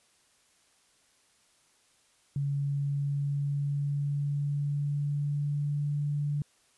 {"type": "tone with pitch glide", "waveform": "sine", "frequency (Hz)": [141.1, 145.74], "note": ["C#3", "D3"], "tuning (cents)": [31, -13], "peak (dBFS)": -27, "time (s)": [2.36, 6.42], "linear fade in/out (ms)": 2, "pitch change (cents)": 56, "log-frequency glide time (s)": [2.49, 5.95], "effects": ["white hiss -66 dBFS RMS until 6.77 s", "resampled to 24000 Hz"]}